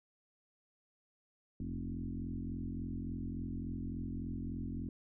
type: tone with frequency modulation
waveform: sine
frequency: 155.56 Hz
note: D#3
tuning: in tune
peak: -37 dBFS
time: 1.6-4.89 s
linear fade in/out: 2 ms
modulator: 43.5 Hz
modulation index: 3.1
effects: none